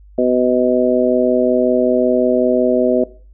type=harmonic tone; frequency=125.4 Hz; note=B2; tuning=27 cents sharp; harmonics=2 / 3 / 4 / 5; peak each=-17 / -17 / -17 / -17 dBFS; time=0.18-3.04 s; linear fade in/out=5 ms; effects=noise-tail reverb RT60 0.4 s tail -19 dB re dry + added 50 Hz sine -40 dBFS peak until 3.33 s